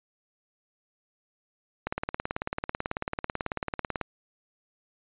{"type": "click train", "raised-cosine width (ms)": 0.5, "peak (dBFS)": -14, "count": 40, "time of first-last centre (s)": [1.87, 4.013], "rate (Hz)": 18.2, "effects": ["resampled to 8000 Hz"]}